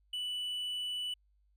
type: tone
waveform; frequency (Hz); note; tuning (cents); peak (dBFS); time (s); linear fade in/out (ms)
triangle; 2969; F#7; +5; -33; 0.13-1.14; 5
effects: added 50 Hz sine -67 dBFS peak until 1.56 s